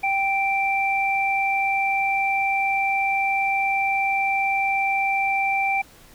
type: tone pair together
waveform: sine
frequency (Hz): 784 / 2349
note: G5 / D7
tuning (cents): 0 / 0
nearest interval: octave + perfect fifth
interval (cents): 1900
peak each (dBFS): -22 / -22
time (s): 0.03-5.82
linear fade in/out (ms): 10
effects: pink hiss -50 dBFS RMS until 6.14 s